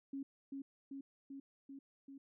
sine tone with echo, 274.4 Hz, C#4, 17 cents flat, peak -40 dBFS, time 0.13-0.23 s, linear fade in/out 5 ms, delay 390 ms, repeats 5, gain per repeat -2 dB, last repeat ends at 2.18 s, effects none

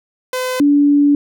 sawtooth / sine tone pair in turn, 509 / 288 Hz, C5 / D4, -48 / -34 cents, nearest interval minor seventh, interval 986 cents, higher first, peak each -14 / -8 dBFS, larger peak second, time 0.33-0.6 / 0.6-1.15 s, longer second, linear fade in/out 2 ms, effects none

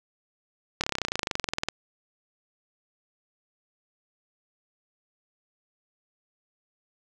slowing click train, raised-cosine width 0.2 ms, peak -9 dBFS, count 24, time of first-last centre 0.81-1.686 s, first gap 27 ms, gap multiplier 1.03, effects none

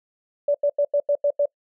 sine tone bursts, 577 Hz, D5, 31 cents flat, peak -16 dBFS, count 7, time 0.48-1.457 s, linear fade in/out 5 ms, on 65 ms, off 87 ms, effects noise-tail reverb RT60 0.1 s tail -25 dB re dry

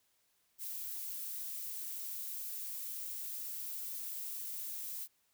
violet noise, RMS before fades -42 dBFS, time 0.58-5.08 s, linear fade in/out 50 ms, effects white hiss -75 dBFS RMS until 5.33 s

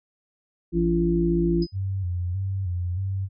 harmonic tone, 56.8 Hz, A#1, 44 cents flat, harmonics 1 / 3 / 5 / 6, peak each -27 / -23 / -31 / -22 dBFS, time 0.72-1.67 s, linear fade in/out 50 ms
sine tone with exponential decay, 5010 Hz, D#8, 11 cents sharp, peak -32 dBFS, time 1.62-1.76 s, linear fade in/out 5 ms, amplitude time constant 29 ms
sine tone with vibrato, 92.5 Hz, F#2, in tune, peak -24 dBFS, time 1.72-3.29 s, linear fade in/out 50 ms, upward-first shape square, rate 1.6 Hz, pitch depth 73 cents each way
effects none

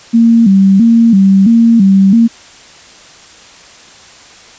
sine tone with vibrato, 211.4 Hz, G#3, 31 cents sharp, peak -3 dBFS, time 0.13-2.28 s, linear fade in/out 20 ms, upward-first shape square, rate 1.5 Hz, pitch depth 150 cents each way, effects white hiss -37 dBFS RMS until 4.58 s + resampled to 16000 Hz

